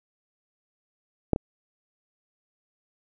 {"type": "clicks", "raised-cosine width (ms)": 2, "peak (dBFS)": [-6, -14], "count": 2, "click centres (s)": [1.333, 1.361], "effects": []}